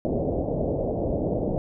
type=low-pass noise; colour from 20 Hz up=white; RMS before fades=-26 dBFS; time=0.05-1.58 s; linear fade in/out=0 ms; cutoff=650 Hz; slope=48 dB/octave; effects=none